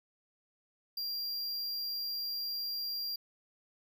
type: tone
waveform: square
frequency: 4761 Hz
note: D8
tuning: 23 cents sharp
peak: -35 dBFS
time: 0.97-3.16 s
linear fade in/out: 5 ms
effects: none